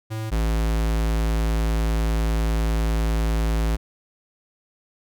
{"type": "tone pair in turn", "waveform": "square", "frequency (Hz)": [110, 55], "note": ["A2", "A1"], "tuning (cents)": [0, 0], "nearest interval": "octave", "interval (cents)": 1200, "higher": "first", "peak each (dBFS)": [-27, -20], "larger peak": "second", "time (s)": [[0.1, 0.31], [0.31, 3.77]], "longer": "second", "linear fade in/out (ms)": 20, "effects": []}